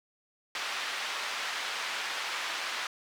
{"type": "band-pass noise", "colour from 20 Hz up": "pink", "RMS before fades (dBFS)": -35, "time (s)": [0.55, 2.87], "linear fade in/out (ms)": 2, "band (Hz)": [1200, 4200], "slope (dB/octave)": 12, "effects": []}